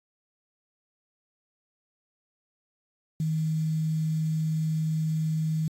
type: tone with quantisation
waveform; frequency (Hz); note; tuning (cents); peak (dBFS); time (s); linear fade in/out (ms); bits
sine; 157.6; D#3; +23; -24; 3.2-5.68; 2; 8
effects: AAC 48 kbps